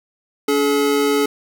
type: tone pair together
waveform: square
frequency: 285.1 / 427.1 Hz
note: C#4 / G#4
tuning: +49 / +48 cents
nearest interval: perfect fifth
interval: 699 cents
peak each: -20 / -17 dBFS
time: 0.48-1.26 s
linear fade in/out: 5 ms
effects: none